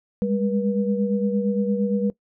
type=tone cluster; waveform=sine; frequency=200.4 / 209.1 / 483.1 Hz; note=G3 / G#3 / B4; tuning=+38 / +12 / -38 cents; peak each=-22 / -27 / -25 dBFS; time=0.22-2.1 s; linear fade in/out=0 ms; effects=noise-tail reverb RT60 0.1 s tail -20 dB re dry